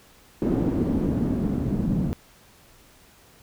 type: noise with low-pass filter sweep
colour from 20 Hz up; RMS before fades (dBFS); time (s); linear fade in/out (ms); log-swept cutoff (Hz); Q
white; -24; 0.42-2.13; 0; 310 to 200; 2
effects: pink hiss -54 dBFS RMS until 3.42 s